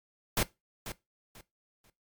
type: noise with echo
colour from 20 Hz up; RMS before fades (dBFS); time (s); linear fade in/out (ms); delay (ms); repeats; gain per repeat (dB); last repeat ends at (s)
pink; -27; 0.37-0.43; 2; 490; 3; -12; 1.9
effects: noise-tail reverb RT60 0.2 s tail -18 dB re dry + MP3 96 kbps